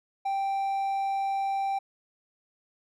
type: tone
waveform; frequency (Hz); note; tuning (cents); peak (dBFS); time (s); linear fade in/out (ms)
triangle; 784; G5; 0; -24; 0.25-1.79; 10
effects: none